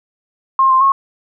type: tone with pitch steps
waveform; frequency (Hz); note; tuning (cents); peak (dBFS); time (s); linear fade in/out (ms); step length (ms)
sine; 1066 / 1048 / 1089; C6 / C6 / C#6; +32 / +2 / -31; -8; 0.59-0.92; 2; 110
effects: none